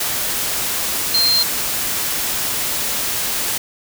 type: tone in noise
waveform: sine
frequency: 4171 Hz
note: C8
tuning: 6 cents flat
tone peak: -13 dBFS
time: 1.14-1.43 s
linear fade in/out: 5 ms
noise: white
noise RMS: -21 dBFS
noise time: 0-3.58 s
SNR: +5 dB
effects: none